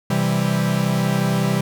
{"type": "chord", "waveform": "45% pulse", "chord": "C major", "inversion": "none", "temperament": "equal", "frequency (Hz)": [130.81, 164.81, 196], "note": ["C3", "E3", "G3"], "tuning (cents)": [0, 0, 0], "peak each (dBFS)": [-22, -22, -21], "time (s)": [0.1, 1.61], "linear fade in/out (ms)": 5, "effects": []}